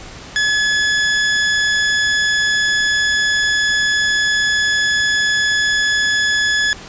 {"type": "tone", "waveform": "sawtooth", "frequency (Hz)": 1704, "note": "G#6", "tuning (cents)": 44, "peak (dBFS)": -10, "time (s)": [0.36, 6.73], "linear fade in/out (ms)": 0, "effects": ["pink hiss -35 dBFS RMS until 6.88 s", "resampled to 16000 Hz"]}